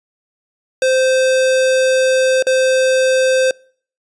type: tone with dropouts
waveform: square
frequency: 520 Hz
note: C5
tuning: 11 cents flat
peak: -12 dBFS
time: 0.82-3.51 s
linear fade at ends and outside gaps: 2 ms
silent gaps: 2.425-2.468 s
effects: noise-tail reverb RT60 0.5 s tail -26 dB re dry + resampled to 22050 Hz